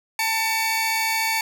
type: tone pair together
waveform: sawtooth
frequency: 892 / 2257 Hz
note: A5 / C#7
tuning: +23 / +31 cents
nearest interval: octave + major third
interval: 1608 cents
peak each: -20 dBFS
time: 0.19-1.41 s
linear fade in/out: 2 ms
effects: none